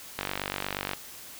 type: click train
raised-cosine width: 0.3 ms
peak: -13 dBFS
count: 37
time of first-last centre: 0.19-0.934 s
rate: 48.4 Hz
effects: white hiss -45 dBFS RMS until 1.39 s